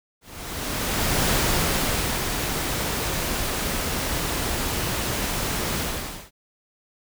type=noise with ADSR envelope; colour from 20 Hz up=pink; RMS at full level=-21 dBFS; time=0.21-6.31 s; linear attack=1100 ms; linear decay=920 ms; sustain=-5 dB; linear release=520 ms; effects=none